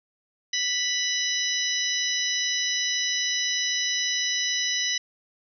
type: harmonic tone with a mistuned harmonic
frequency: 987.8 Hz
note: B5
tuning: in tune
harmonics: 2 / 3 / 4 / 5 / 6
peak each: -30 / -30 / -30 / -30 / -30 dBFS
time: 0.53-4.98 s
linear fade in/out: 5 ms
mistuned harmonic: 5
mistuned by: +55 cents
effects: none